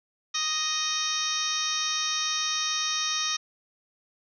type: harmonic tone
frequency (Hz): 622.3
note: D#5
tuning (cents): 0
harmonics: 2 / 3 / 4 / 5 / 6 / 7 / 8 / 9 / 10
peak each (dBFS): -34 / -37 / -37 / -37 / -31 / -40 / -41 / -30 / -36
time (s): 0.34-3.37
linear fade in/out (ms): 10
effects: none